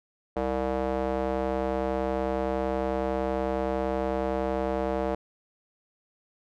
square tone with band-pass filter, 65.41 Hz, C2, in tune, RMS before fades -28 dBFS, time 0.36-5.15 s, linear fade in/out 5 ms, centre 580 Hz, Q 1.8, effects none

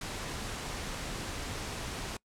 pink noise, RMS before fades -38 dBFS, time 0.01-2.17 s, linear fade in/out 5 ms, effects noise-tail reverb RT60 0.1 s tail -23 dB re dry + low-pass 9000 Hz 12 dB/octave

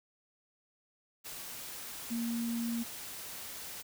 sine tone in noise, 233.1 Hz, A#3, in tune, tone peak -32 dBFS, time 2.1-2.84 s, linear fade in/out 20 ms, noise white, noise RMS -44 dBFS, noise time 1.24-3.83 s, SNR +9 dB, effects none

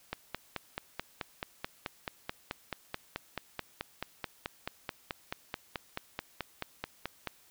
click train, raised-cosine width 0.3 ms, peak -18 dBFS, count 34, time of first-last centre 0.13-7.273 s, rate 4.62 Hz, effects white hiss -62 dBFS RMS until 7.5 s

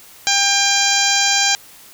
harmonic tone, 798 Hz, G5, 31 cents sharp, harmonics 1 / 2 / 3 / 4 / 5 / 6 / 7 / 8 / 9, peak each -22 / -22 / -22 / -22 / -22 / -22 / -22 / -22 / -22 dBFS, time 0.27-1.55 s, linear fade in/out 0 ms, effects white hiss -43 dBFS RMS until 1.93 s

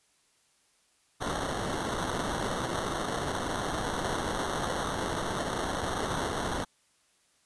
blue noise with sample-and-hold, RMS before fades -32 dBFS, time 1.2-6.65 s, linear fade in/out 20 ms, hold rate 2450 Hz, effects white hiss -68 dBFS RMS until 7.45 s + resampled to 24000 Hz

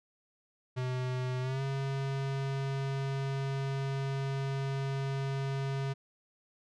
square tone with pitch glide, 127.3 to 136.44 Hz, C3 to C#3, -47 to -27 cents, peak -32 dBFS, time 0.76-5.94 s, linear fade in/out 20 ms, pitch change +120 cents, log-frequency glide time 1.41-1.62 s, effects low-pass 5000 Hz 12 dB/octave

